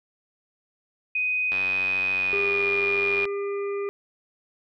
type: tone with pitch glide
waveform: sine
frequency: 2500 to 2429 Hz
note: D#7 to D#7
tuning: +8 to -42 cents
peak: -22 dBFS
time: 1.15-3.25 s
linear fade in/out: 5 ms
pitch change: -50 cents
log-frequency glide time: 2.11-2.69 s
type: click train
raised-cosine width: 0.3 ms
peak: -18 dBFS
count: 164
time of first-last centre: 1.52-3.254 s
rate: 94 Hz
type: harmonic tone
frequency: 401.5 Hz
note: G4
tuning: 41 cents sharp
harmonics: 1 / 3 / 5 / 6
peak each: -26 / -38 / -45 / -43 dBFS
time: 2.33-3.89 s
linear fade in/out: 0 ms
effects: none